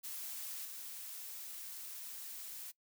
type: noise with level steps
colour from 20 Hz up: blue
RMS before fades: -44 / -47 dBFS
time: 0.03-2.72 s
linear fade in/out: 20 ms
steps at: 0.65 s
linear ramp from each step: 5 ms
effects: noise-tail reverb RT60 0.1 s tail -21 dB re dry